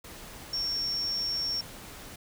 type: tone in noise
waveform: sine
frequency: 5490 Hz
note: F8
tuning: 31 cents flat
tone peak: -28 dBFS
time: 0.53-1.61 s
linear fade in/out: 5 ms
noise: pink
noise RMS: -45 dBFS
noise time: 0.04-2.16 s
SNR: +14 dB
effects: none